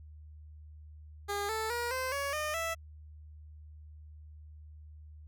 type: tone with pitch steps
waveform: 15% pulse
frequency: 405.9 / 440.1 / 477.2 / 517.3 / 560.9 / 608.2 / 659.4 Hz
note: G#4 / A4 / A#4 / C5 / C#5 / D#5 / E5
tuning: -40 / 0 / +41 / -20 / +20 / -40 / 0 cents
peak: -26 dBFS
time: 1.28-2.75 s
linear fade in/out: 20 ms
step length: 210 ms
effects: added 76 Hz sine -48 dBFS peak until 5.27 s